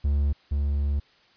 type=tone pair in turn; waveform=triangle; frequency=71.5 / 71.5 Hz; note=D2 / D2; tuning=-46 / -46 cents; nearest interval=unison; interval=0 cents; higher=neither; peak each=-18 / -20 dBFS; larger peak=first; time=0.04-0.33 / 0.51-1 s; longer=second; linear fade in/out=10 ms; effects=white hiss -59 dBFS RMS until 1.36 s + resampled to 11025 Hz